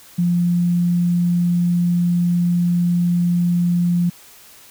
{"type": "tone", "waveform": "sine", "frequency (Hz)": 174.61, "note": "F3", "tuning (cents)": 0, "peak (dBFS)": -14, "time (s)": [0.18, 4.1], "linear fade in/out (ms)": 10, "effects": ["white hiss -45 dBFS RMS until 4.7 s"]}